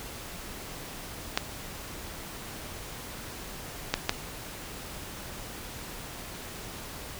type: clicks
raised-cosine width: 0.2 ms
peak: -6 dBFS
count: 3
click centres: 1.375 / 3.94 / 4.094 s
effects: pink hiss -41 dBFS RMS until 7.19 s